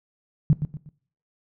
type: tone with echo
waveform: sine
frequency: 150 Hz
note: D3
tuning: 37 cents sharp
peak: -12 dBFS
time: 0.5-0.53 s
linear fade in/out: 0 ms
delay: 120 ms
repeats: 3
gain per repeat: -9 dB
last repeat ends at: 0.89 s
effects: noise-tail reverb RT60 0.5 s tail -19 dB re dry